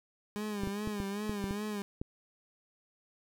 30% pulse tone with vibrato, 204.6 Hz, G#3, 26 cents flat, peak -32 dBFS, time 0.36-1.82 s, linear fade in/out 0 ms, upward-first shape sine, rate 2.5 Hz, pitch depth 73 cents each way
clicks, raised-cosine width 3 ms, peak -23 dBFS, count 8, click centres 0.635 / 0.673 / 0.874 / 1.002 / 1.295 / 1.441 / 1.509 / 2.015 s
effects none

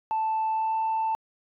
sine tone with pitch glide, 880 to 886.6 Hz, A5 to A5, 0 to +13 cents, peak -22 dBFS, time 0.11-1.15 s, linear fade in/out 0 ms, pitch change +13 cents, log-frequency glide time 0.51-0.77 s, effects tanh soft clip ceiling -21 dBFS

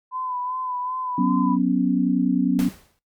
sine tone with vibrato, 1007 Hz, B5, 33 cents sharp, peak -25 dBFS, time 0.11-1.58 s, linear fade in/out 50 ms, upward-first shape sine, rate 2.6 Hz, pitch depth 34 cents each way
sine chord, F# suspended fourth, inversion none, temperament equal, 185 / 246.9 / 277.2 Hz, F#3 / B3 / C#4, 0 / 0 / 0 cents, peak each -21 dBFS, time 1.18-2.69 s, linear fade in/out 5 ms
pink noise with exponential decay, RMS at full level -31 dBFS, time 2.59-2.99 s, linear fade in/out 0 ms, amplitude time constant 86 ms
effects noise-tail reverb RT60 0.2 s tail -18 dB re dry + MP3 96 kbps

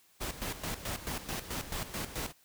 pink noise with tremolo, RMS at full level -36 dBFS, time 0.2-2.33 s, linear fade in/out 20 ms, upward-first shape square, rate 4.6 Hz, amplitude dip 70%, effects white hiss -65 dBFS RMS until 2.44 s

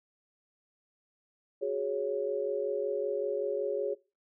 sine chord, F# suspended second, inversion none, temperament equal, 370 / 415.3 / 554.4 Hz, F#4 / G#4 / C#5, 0 / 0 / 0 cents, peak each -36 / -32 / -33 dBFS, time 1.61-3.95 s, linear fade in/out 20 ms, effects noise-tail reverb RT60 0.3 s tail -22 dB re dry

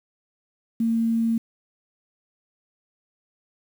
sine tone with quantisation, 228.1 Hz, A#3, 37 cents flat, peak -19 dBFS, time 0.8-1.38 s, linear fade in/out 5 ms, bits 8, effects none

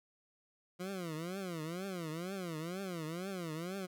20% pulse tone with vibrato, 174.61 Hz, F3, in tune, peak -34 dBFS, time 0.79-3.87 s, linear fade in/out 20 ms, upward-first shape triangle, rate 2.1 Hz, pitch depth 240 cents each way, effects none

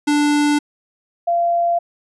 square / sine tone pair in turn, 293.7 / 687.7 Hz, D4 / F5, 0 / -27 cents, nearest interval octave + minor third, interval 1473 cents, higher second, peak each -14 dBFS, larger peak neither, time 0.07-0.59 / 1.27-1.79 s, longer neither, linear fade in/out 10 ms, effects resampled to 24000 Hz

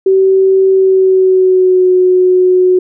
sine tone with pitch glide, 382.6 to 366.8 Hz, G4 to F#4, -42 to -15 cents, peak -5 dBFS, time 0.06-2.79 s, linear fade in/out 5 ms, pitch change -73 cents, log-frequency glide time 0.7-1.91 s, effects none

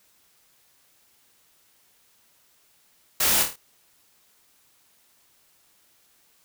white noise with echo, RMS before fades -22 dBFS, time 3.2-3.43 s, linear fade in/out 5 ms, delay 26 ms, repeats 5, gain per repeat -5 dB, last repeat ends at 3.56 s, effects white hiss -62 dBFS RMS until 6.44 s

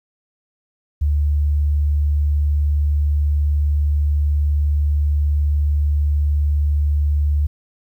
sine tone, 73.42 Hz, D2, in tune, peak -14 dBFS, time 1.01-7.47 s, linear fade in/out 10 ms, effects 9-bit

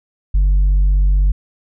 sine tone, 47.95 Hz, G1, 37 cents flat, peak -7 dBFS, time 0.34-1.32 s, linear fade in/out 10 ms, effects tanh soft clip ceiling -9 dBFS

